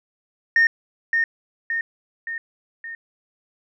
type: tone with echo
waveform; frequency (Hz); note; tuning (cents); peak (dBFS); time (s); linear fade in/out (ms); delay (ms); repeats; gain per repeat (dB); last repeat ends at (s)
sine; 1834; A#6; -29; -11; 0.56-0.67; 2; 570; 4; -5; 2.95
effects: tanh soft clip ceiling -10 dBFS